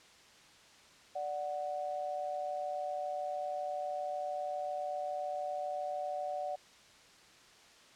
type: tone pair together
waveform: sine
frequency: 587.3 / 740 Hz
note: D5 / F#5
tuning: 0 / 0 cents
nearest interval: major third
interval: 400 cents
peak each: -38 / -37 dBFS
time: 1.15-6.56 s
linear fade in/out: 10 ms
effects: white hiss -59 dBFS RMS until 7.95 s + low-pass 6000 Hz 12 dB/octave